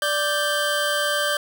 25% pulse tone pair together, 587.3 / 1567.9 Hz, D5 / G6, 0 / 0 cents, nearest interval octave + perfect fourth, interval 1700 cents, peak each -20 / -19 dBFS, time 0.02-1.37 s, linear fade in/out 2 ms, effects none

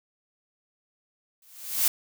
blue noise with exponential growth, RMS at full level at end -19 dBFS, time 1.42-1.88 s, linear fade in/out 2 ms, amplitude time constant 98 ms, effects none

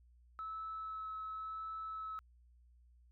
sine tone with vibrato, 1300 Hz, E6, 24 cents flat, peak -40 dBFS, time 0.39-2.19 s, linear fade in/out 0 ms, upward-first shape sine, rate 0.93 Hz, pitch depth 9 cents each way, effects tanh soft clip ceiling -36 dBFS + added 60 Hz sine -62 dBFS peak until 3.11 s

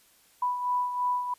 sine beating tone pair, 987.8 / 990.8 Hz, B5 / B5, 0 / +5 cents, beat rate 3 Hz, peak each -26 / -34 dBFS, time 0.42-1.34 s, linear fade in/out 5 ms, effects white hiss -61 dBFS RMS until 1.38 s + resampled to 32000 Hz

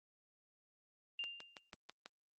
sine tone with exponential decay, 2794 Hz, F7, in tune, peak -37 dBFS, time 1.19-1.7 s, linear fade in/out 2 ms, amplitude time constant 110 ms
click train, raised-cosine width 0.2 ms, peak -31 dBFS, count 6, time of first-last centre 1.24-2.06 s, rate 6.1 Hz
effects high-pass 200 Hz 12 dB/octave + Opus 24 kbps

